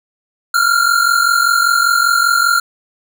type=tone pair together; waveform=square; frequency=1370.9 / 1416 Hz; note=F6 / F6; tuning=-33 / +23 cents; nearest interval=minor second; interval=56 cents; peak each=-14 dBFS; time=0.54-2.6 s; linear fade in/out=5 ms; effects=none